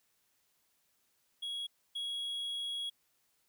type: tone pair in turn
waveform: triangle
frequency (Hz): 3322 / 3322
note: G#7 / G#7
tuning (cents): 0 / 0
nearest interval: unison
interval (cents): 0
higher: neither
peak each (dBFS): -35 / -34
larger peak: second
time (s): 1.42-1.67 / 1.95-2.9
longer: second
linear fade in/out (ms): 10
effects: white hiss -75 dBFS RMS until 3.48 s